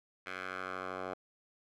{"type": "tone with band-pass filter sweep", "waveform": "10% pulse", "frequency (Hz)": 92.9, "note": "F#2", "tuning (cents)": 7, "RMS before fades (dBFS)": -41, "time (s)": [0.26, 1.14], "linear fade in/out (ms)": 5, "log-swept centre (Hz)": [1900, 850], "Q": 2, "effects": []}